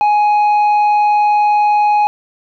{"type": "tone with tanh clipping", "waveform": "sine", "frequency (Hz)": 835, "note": "G#5", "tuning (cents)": 9, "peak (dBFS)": -10, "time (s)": [0.01, 2.07], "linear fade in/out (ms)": 0, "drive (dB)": 5, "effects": []}